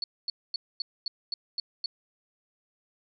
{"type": "tone bursts", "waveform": "sine", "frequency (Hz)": 4432, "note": "C#8", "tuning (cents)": -1, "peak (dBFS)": -28, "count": 8, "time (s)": [0.02, 1.86], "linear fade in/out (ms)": 2, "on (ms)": 20, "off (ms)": 240, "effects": []}